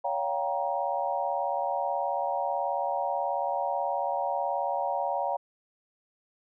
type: chord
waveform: sine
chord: G half-diminished seventh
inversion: second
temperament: just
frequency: 564.5 / 705.6 / 784 / 940.8 Hz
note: Db5 / F5 / G5 / Bb5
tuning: +31 / +18 / 0 / +16 cents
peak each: -32 dBFS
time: 0.04-5.37 s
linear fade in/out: 10 ms
effects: none